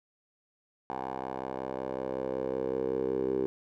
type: tone with band-pass filter sweep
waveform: 10% pulse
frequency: 65.41 Hz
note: C2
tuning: in tune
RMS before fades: -33 dBFS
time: 0.9-3.46 s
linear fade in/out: 0 ms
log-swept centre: 750 to 400 Hz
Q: 5.1
effects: none